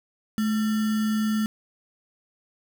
sine tone with sample-and-hold, 215.9 Hz, A3, 33 cents flat, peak -21 dBFS, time 0.38-1.46 s, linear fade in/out 0 ms, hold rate 1575 Hz, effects none

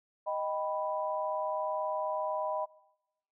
sine chord, Eb augmented, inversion none, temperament equal, 622.3 / 784 / 987.8 Hz, Eb5 / G5 / B5, 0 / 0 / 0 cents, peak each -33 / -38 / -35 dBFS, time 0.26-2.66 s, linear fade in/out 20 ms, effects noise-tail reverb RT60 0.9 s tail -21 dB re dry

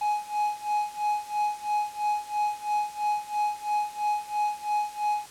triangle tone with tremolo, 837 Hz, G#5, 13 cents sharp, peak -20 dBFS, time 0.01-5.26 s, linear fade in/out 5 ms, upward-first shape sine, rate 3 Hz, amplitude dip 90%, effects white hiss -47 dBFS RMS until 5.3 s + low-pass 10000 Hz 12 dB/octave

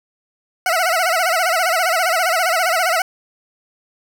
20% pulse tone with vibrato, 695 Hz, F5, 9 cents flat, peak -10 dBFS, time 0.66-3.02 s, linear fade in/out 2 ms, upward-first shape sine, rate 15 Hz, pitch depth 140 cents each way, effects none

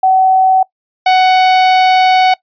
sine / 45% pulse tone pair in turn, 756 / 744.7 Hz, F#5 / F#5, +37 / +11 cents, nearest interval unison, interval 26 cents, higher first, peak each -6 dBFS, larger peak neither, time 0.03-0.63 / 1.06-2.34 s, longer second, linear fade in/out 5 ms, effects noise-tail reverb RT60 0.1 s tail -22 dB re dry + resampled to 11025 Hz

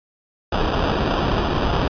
pink noise with sample-and-hold, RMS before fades -20 dBFS, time 0.52-1.88 s, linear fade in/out 5 ms, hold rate 2100 Hz, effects resampled to 11025 Hz

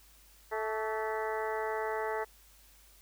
harmonic tone with a mistuned harmonic, 218.3 Hz, A3, 13 cents flat, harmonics 2 / 3 / 4 / 5 / 6 / 7 / 8 / 9, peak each -35 / -40 / -37 / -44 / -44 / -46 / -45 / -43 dBFS, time 0.51-2.25 s, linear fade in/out 20 ms, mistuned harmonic 5, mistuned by +53 cents, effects added 50 Hz sine -61 dBFS peak until 3.01 s + white hiss -61 dBFS RMS until 3.01 s

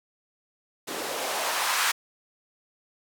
blue noise with band-pass filter sweep, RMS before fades -28 dBFS, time 0.87-1.92 s, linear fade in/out 10 ms, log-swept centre 340 to 1400 Hz, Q 1.6, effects none

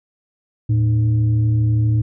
sine tone with frequency modulation, 112.2 Hz, A2, 34 cents sharp, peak -13 dBFS, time 0.69-2.02 s, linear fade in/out 10 ms, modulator 192 Hz, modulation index 0.37, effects none

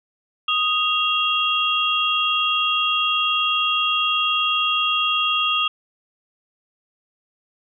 sine tone cluster, 1244 / 2768 / 3275 Hz, D#6 / F7 / G#7, -1 / -16 / -25 cents, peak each -22 dBFS, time 0.48-5.68 s, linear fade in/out 5 ms, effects none

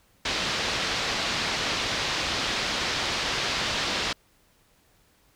white low-pass noise, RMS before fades -28 dBFS, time 0.25-4.13 s, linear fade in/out 5 ms, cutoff 4900 Hz, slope 24 dB/octave, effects pink hiss -63 dBFS RMS until 5.35 s

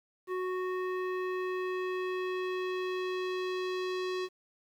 square tone with low-pass filter sweep, 368.7 Hz, F#4, 6 cents flat, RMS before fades -34 dBFS, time 0.27-4.29 s, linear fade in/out 50 ms, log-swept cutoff 1600 to 4500 Hz, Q 1.4, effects 10-bit

